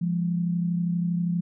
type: tone pair together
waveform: sine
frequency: 172.4 / 204.9 Hz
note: F3 / G#3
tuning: -22 / -23 cents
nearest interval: minor third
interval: 299 cents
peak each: -23 / -32 dBFS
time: 0.01-1.41 s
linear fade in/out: 10 ms
effects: none